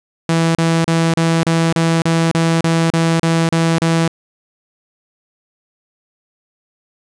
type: tone bursts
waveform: sawtooth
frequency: 164.81 Hz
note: E3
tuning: in tune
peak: -8 dBFS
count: 13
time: 0.29-4.078 s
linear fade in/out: 2 ms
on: 260 ms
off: 34 ms
effects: resampled to 22050 Hz